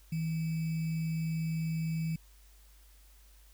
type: tone with sample-and-hold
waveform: sine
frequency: 161.5 Hz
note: E3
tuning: 35 cents flat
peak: -30 dBFS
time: 0.12-2.16 s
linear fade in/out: 5 ms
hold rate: 2450 Hz
effects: added 50 Hz sine -56 dBFS peak until 3.53 s + white hiss -64 dBFS RMS until 3.53 s